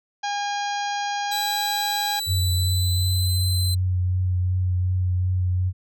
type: harmonic tone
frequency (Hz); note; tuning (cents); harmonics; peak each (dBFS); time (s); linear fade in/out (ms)
814; G#5; -35; 1 / 2 / 3 / 4 / 5 / 6 / 7 / 8; -25 / -32 / -38 / -36 / -38 / -39 / -41 / -42; 0.23-2.2; 10
type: tone with pitch glide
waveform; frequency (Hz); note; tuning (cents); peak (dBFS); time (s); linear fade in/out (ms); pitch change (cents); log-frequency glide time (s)
sawtooth; 3951 to 4062; B7 to B7; 0 to +48; -23; 1.31-3.75; 10; +48; 2.27-3.46
type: tone with vibrato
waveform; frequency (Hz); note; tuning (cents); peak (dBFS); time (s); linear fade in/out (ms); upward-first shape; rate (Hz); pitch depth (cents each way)
sine; 91.3; F#2; -23; -19; 2.26-5.73; 50; triangle; 2.7; 21
effects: none